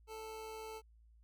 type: tone with amplitude modulation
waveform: 25% pulse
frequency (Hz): 440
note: A4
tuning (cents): 0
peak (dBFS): -40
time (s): 0.07-0.82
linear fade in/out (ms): 50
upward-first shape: sine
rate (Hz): 113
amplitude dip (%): 30
effects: added 56 Hz sine -61 dBFS peak until 1.23 s